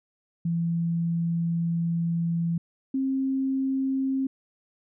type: tone pair in turn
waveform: sine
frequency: 168.2 / 267 Hz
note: E3 / C4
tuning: +35 / +35 cents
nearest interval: minor sixth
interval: 800 cents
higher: second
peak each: -23 dBFS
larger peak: neither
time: 0.45-2.58 / 2.94-4.27 s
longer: first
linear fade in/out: 5 ms
effects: none